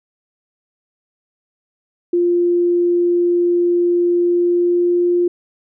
sine tone with pitch glide, 349.2 to 351.2 Hz, F4 to F4, 0 to +10 cents, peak -12 dBFS, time 2.13-5.28 s, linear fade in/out 5 ms, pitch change +10 cents, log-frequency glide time 4.16-5.11 s, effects none

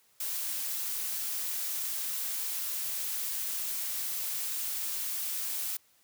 blue noise, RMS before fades -34 dBFS, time 0.2-5.77 s, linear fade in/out 5 ms, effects white hiss -66 dBFS RMS until 6.03 s + high-pass 60 Hz 12 dB/octave

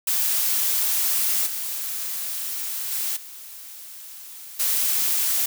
blue noise with level steps, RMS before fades -22 / -29 / -26 / -40 / -22 dBFS, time 0.07-5.46 s, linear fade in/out 5 ms, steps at 1.46 / 2.91 / 3.16 / 4.59 s, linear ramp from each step 10 ms, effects none

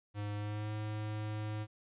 square tone with pitch glide, 103.5 to 106.84 Hz, G#2 to G#2, -5 to +50 cents, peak -37 dBFS, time 0.14-1.67 s, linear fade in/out 50 ms, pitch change +55 cents, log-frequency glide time 0.36-0.72 s, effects resampled to 8000 Hz + 13-bit

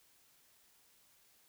silence, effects white hiss -68 dBFS RMS until 1.48 s

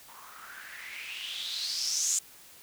violet noise with low-pass filter sweep, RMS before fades -35 dBFS, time 0.08-2.19 s, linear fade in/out 5 ms, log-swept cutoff 970 to 7300 Hz, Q 5.9, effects white hiss -53 dBFS RMS until 2.62 s

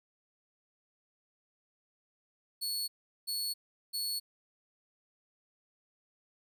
sawtooth tone bursts, 4400 Hz, C#8, 14 cents flat, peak -30 dBFS, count 3, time 2.61-4.2 s, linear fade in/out 20 ms, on 270 ms, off 390 ms, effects none

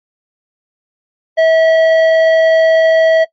triangle tone with tanh clipping, 647 Hz, E5, 32 cents flat, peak -8 dBFS, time 1.37-3.25 s, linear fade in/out 20 ms, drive 14 dB, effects noise-tail reverb RT60 0.1 s tail -21 dB re dry + MP3 32 kbps

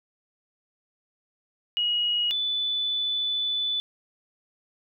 sine tone pair in turn, 2897 / 3487 Hz, F#7 / A7, -37 / -16 cents, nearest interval minor third, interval 321 cents, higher second, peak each -22 / -24 dBFS, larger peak first, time 1.77-2.31 / 2.31-3.8 s, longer second, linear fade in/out 0 ms, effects none

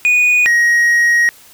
triangle tone pair in turn, 2467 / 1887.4 Hz, D#7 / A#6, -15 / +21 cents, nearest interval perfect fourth, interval 464 cents, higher first, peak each -7 dBFS, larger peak neither, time 0.05-0.46 / 0.46-1.29 s, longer second, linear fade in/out 0 ms, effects white hiss -43 dBFS RMS until 1.53 s

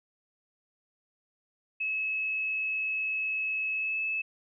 sine tone with pitch glide, 2584 to 2606 Hz, E7 to E7, -35 to -20 cents, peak -28 dBFS, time 1.8-4.22 s, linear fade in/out 10 ms, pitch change +15 cents, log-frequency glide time 3.74-3.98 s, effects none

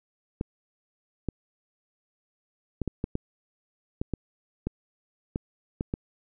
clicks, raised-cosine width 3 ms, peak -15 dBFS, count 12, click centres 0.411 / 1.287 / 2.817 / 2.877 / 3.041 / 3.154 / 4.015 / 4.137 / 4.67 / 5.359 / 5.809 / 5.939 s, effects none

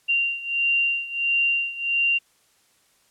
sine beating tone pair, 2771 / 2772.5 Hz, F7 / F7, -14 / -13 cents, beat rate 1.5 Hz, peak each -22 / -25 dBFS, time 0.08-2.19 s, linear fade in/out 20 ms, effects white hiss -62 dBFS RMS until 3.1 s + low-pass 11000 Hz 12 dB/octave

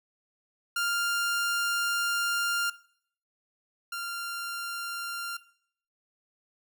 sawtooth tone pair in turn, 1398 / 1389.1 Hz, F6 / F6, +1 / -10 cents, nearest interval unison, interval 11 cents, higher first, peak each -23 / -29 dBFS, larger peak first, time 0.76-2.7 / 3.92-5.37 s, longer first, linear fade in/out 5 ms, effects noise-tail reverb RT60 0.6 s tail -18 dB re dry

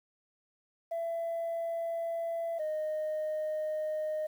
sine tone pair in turn, 669 / 617.5 Hz, E5 / D#5, +25 / -13 cents, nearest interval minor second, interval 138 cents, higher first, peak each -30 / -29 dBFS, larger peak second, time 0.91-2.59 / 2.59-4.27 s, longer neither, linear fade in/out 10 ms, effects tanh soft clip ceiling -29 dBFS + 10-bit

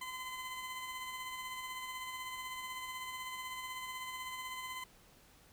20% pulse tone with tremolo, 1024 Hz, C6, 38 cents flat, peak -35 dBFS, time 0.01-4.84 s, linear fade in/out 5 ms, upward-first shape sine, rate 16 Hz, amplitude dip 35%, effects pink hiss -63 dBFS RMS until 5.52 s

